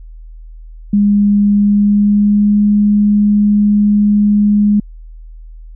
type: tone with pitch glide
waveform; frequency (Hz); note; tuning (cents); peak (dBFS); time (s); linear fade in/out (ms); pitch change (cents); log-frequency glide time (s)
sine; 204.2 to 206.9; G#3 to G#3; -29 to -6; -7; 0.93-4.8; 5; +23; 1.56-2.6
effects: added 40 Hz sine -30 dBFS peak until 5.75 s